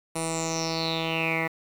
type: tone with low-pass filter sweep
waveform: 10% pulse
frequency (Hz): 162.9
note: E3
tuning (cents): -20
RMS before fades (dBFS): -28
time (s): 0.15-1.48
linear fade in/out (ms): 10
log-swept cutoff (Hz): 10000 to 1900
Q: 7.8
effects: 8-bit